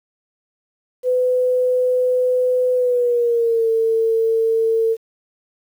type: tone with pitch glide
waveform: sine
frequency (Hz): 503 to 450.7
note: B4 to A4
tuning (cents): +32 to +42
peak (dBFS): -14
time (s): 1.03-4.97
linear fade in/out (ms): 50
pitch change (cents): -190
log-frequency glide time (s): 2.74-3.69
effects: 8-bit